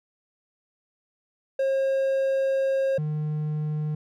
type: tone pair in turn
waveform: triangle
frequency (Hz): 538 / 152.11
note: C5 / D#3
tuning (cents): +48 / -39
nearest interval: octave + minor seventh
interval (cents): 2187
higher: first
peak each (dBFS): -19 / -23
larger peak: first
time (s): 1.59-2.98 / 2.98-3.95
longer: first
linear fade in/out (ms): 5
effects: none